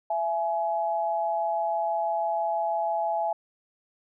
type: tone pair together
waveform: sine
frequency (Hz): 669 / 842.9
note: E5 / G#5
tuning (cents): +25 / +25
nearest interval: major third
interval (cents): 400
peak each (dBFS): -27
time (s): 0.1-3.33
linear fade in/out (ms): 5
effects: none